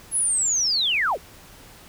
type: linear sweep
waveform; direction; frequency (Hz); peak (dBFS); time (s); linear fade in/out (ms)
sine; down; 10780 to 293.7; -19; 0.11-1.18; 50
effects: pink hiss -47 dBFS RMS until 1.88 s